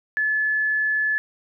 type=tone; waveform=sine; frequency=1724 Hz; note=A6; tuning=36 cents flat; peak=-19 dBFS; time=0.17-1.18 s; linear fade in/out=0 ms; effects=none